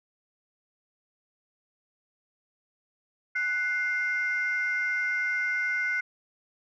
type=tone pair together; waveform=sine; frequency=1483.4 / 2103 Hz; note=F#6 / C7; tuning=+4 / +8 cents; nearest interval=tritone; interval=604 cents; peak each=-27 dBFS; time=3.35-6.01 s; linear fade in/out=10 ms; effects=tanh soft clip ceiling -20 dBFS